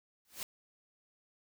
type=noise with exponential growth; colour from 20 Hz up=white; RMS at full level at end=-36 dBFS; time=0.25-0.43 s; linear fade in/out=1 ms; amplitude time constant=37 ms; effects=none